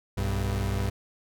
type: tone pair together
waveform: 35% pulse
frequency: 61.64 / 98 Hz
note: B1 / G2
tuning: -3 / 0 cents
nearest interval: minor sixth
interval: 803 cents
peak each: -28 / -26 dBFS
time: 0.17-0.9 s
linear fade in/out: 10 ms
effects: none